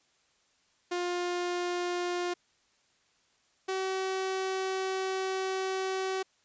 sawtooth tone pair in turn, 353.8 / 379.7 Hz, F4 / F#4, +23 / +45 cents, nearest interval minor second, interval 122 cents, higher second, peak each -26 dBFS, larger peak neither, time 0.91-2.34 / 3.68-6.23 s, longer second, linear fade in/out 10 ms, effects white hiss -69 dBFS RMS until 6.44 s + resampled to 16000 Hz

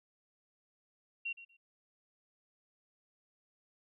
sine tone with echo, 2747 Hz, F7, 29 cents flat, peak -35 dBFS, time 1.25-1.33 s, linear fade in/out 10 ms, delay 120 ms, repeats 2, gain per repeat -14 dB, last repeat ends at 1.57 s, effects none

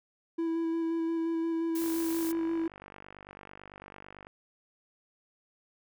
triangle tone with vibrato, 329.6 Hz, E4, in tune, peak -26 dBFS, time 0.38-2.68 s, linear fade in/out 10 ms, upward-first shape square, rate 5.7 Hz, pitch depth 11 cents each way
blue noise, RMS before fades -40 dBFS, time 1.75-2.32 s, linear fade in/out 5 ms
click train, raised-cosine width 0.5 ms, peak -31 dBFS, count 121, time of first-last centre 1.82-4.269 s, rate 49 Hz
effects none

